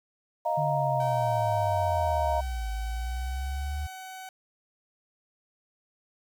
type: chord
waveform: sine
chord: Eb suspended second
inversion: none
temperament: equal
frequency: 622.3 / 698.5 / 932.3 Hz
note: Eb5 / F5 / Bb5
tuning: 0 / 0 / 0 cents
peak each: -29 dBFS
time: 0.45-2.41 s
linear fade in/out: 10 ms
type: linear two-way sweep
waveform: sine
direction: down then up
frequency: 150.2 to 52.6 to 74.7 Hz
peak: -29 dBFS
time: 0.57-3.87 s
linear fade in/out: 10 ms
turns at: 2.7 s
type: tone with pitch glide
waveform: sawtooth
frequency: 770 to 753.3 Hz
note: G5 to F#5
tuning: -31 to +31 cents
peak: -36 dBFS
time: 1-4.29 s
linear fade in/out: 2 ms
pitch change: -38 cents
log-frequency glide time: 1.13-3.93 s
effects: 9-bit